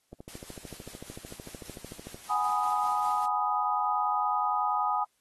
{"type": "click train", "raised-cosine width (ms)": 2, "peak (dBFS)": -29, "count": 28, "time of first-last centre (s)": [0.13, 2.145], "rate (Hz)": 13.4}
{"type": "noise with tremolo", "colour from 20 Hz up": "white", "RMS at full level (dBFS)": -47, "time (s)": [0.28, 3.26], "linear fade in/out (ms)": 2, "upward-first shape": "square", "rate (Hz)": 5.1, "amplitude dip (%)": 30}
{"type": "chord", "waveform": "sine", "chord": "G# minor seventh", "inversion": "third", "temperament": "equal", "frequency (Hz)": [740, 830.6, 987.8, 1244.5], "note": ["F#5", "G#5", "B5", "D#6"], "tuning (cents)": [0, 0, 0, 0], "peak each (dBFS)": [-34, -29, -33, -29], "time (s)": [2.29, 5.05], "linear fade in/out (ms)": 20}
{"effects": ["white hiss -73 dBFS RMS until 5.2 s", "AAC 32 kbps"]}